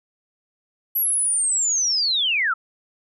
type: linear sweep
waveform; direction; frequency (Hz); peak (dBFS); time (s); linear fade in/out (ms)
sine; down; 11840 to 1244.5; -18; 0.95-2.54; 10
effects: none